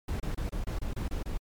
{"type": "noise bursts", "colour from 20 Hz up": "brown", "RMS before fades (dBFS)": -32, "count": 9, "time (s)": [0.08, 1.376], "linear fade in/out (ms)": 5, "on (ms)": 120, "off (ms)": 27, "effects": ["MP3 96 kbps"]}